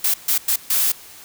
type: noise bursts at uneven times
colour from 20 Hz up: blue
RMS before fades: -18 dBFS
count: 4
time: 0.04-0.14 / 0.28-0.38 / 0.48-0.56 / 0.7-0.92 s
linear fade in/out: 5 ms
effects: white hiss -42 dBFS RMS until 1.24 s